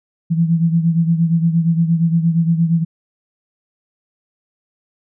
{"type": "beating tone pair", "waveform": "sine", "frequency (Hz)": [164.81, 173.41], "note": ["E3", "F3"], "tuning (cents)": [0, -12], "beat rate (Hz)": 8.6, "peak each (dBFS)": [-13, -19], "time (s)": [0.3, 2.85], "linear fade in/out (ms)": 20, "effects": []}